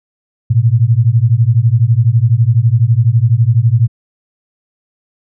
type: beating tone pair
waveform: sine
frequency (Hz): 110 / 122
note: A2 / B2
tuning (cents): 0 / -21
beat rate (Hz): 12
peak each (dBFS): -10 / -10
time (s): 0.5-3.88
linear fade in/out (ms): 10
effects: none